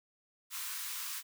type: high-pass noise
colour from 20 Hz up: white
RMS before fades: -40 dBFS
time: 0.5-1.23 s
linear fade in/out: 50 ms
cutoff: 930 Hz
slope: 96 dB/octave
effects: none